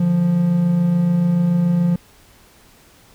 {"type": "tone pair together", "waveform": "triangle", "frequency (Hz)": [147.64, 174.61], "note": ["D3", "F3"], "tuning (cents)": [9, 0], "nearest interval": "minor third", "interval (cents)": 291, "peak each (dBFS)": [-22, -12], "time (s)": [0, 1.96], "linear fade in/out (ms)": 5, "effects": ["pink hiss -50 dBFS RMS until 3.14 s"]}